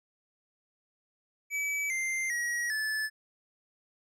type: tone with pitch steps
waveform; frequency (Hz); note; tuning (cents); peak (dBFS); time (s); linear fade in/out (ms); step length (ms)
square; 2293 / 2091 / 1906 / 1737.8; D7 / C7 / A#6 / A6; -42 / -2 / +38 / -22; -30; 1.5-3.1; 50; 400
effects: low-pass 12000 Hz 12 dB/octave